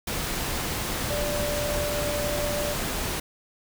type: tone in noise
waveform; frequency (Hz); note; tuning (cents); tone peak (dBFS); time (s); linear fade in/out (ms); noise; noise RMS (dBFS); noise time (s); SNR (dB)
sine; 587.3; D5; 0; -28; 1.1-2.74; 5; pink; -29; 0.07-3.2; -2
effects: none